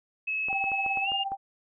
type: tone with pitch glide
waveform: sine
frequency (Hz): 2583 to 2817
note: E7 to F7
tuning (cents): -36 to +14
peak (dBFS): -27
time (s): 0.27-1.24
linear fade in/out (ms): 10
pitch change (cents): +150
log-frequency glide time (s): 1.02-1.09
type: clicks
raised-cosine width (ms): 1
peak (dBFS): -27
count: 8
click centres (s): 0.485 / 0.529 / 0.641 / 0.718 / 0.863 / 0.973 / 1.119 / 1.319
type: tone with tremolo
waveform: sine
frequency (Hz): 784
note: G5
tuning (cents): 0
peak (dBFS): -27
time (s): 0.49-1.37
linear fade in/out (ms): 20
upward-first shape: sine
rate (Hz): 17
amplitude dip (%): 70
effects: none